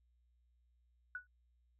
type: tone with exponential decay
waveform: sine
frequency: 1475 Hz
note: F#6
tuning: 6 cents flat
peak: -37 dBFS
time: 1.15-1.27 s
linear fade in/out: 2 ms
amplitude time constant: 26 ms
effects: added 60 Hz sine -70 dBFS peak until 1.79 s